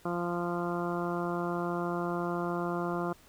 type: harmonic tone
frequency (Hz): 173.8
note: F3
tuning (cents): -8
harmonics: 1 / 2 / 3 / 4 / 5 / 6 / 7 / 8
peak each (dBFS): -35 / -34 / -40 / -38 / -44 / -40 / -41 / -43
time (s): 0.05-3.13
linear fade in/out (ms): 5
effects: pink hiss -59 dBFS RMS until 3.28 s